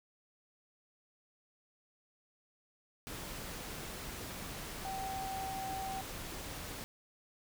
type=tone in noise; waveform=sine; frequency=770 Hz; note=G5; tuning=31 cents flat; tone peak=-38 dBFS; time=4.85-6.01 s; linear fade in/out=0 ms; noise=pink; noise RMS=-44 dBFS; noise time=3.07-6.84 s; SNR=+3 dB; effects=none